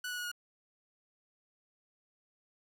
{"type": "tone with pitch steps", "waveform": "sawtooth", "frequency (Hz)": [1480, 1467.2, 1454.6, 1442], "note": ["F#6", "F#6", "F#6", "F#6"], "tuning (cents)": [0, -15, -30, -45], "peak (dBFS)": -33, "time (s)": [0.04, 0.316], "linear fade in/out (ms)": 5, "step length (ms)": 69, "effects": ["11-bit"]}